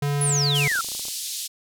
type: tone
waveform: square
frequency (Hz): 143.5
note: D3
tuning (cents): -40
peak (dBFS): -22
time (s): 0.02-0.68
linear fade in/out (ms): 5
type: exponential sweep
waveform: sine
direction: down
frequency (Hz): 10950 to 1304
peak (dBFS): -21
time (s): 0.21-0.81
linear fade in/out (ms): 2
type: band-pass noise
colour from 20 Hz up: pink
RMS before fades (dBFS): -31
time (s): 0.54-1.48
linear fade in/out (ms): 20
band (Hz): 3700 to 13000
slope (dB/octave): 24
type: clicks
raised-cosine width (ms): 1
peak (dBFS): -29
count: 12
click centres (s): 0.622 / 0.678 / 0.716 / 0.756 / 0.79 / 0.846 / 0.887 / 0.918 / 0.95 / 0.995 / 1.053 / 1.084
effects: none